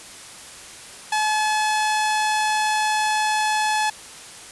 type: tone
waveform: sawtooth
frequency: 857 Hz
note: A5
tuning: 46 cents flat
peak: -15 dBFS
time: 1.12-3.9 s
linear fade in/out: 5 ms
effects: white hiss -40 dBFS RMS until 4.51 s + resampled to 24000 Hz